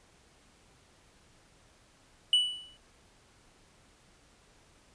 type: tone with exponential decay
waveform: triangle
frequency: 2960 Hz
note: F#7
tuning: in tune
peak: -17 dBFS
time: 2.33-2.77 s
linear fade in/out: 2 ms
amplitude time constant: 94 ms
effects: pink hiss -62 dBFS RMS until 4.94 s + resampled to 22050 Hz